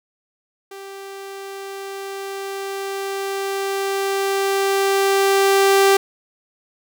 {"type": "tone with level ramp", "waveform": "sawtooth", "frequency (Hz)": 392, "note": "G4", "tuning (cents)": 0, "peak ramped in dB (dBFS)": [-30, -7], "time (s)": [0.71, 5.97], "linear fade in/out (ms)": 5, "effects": []}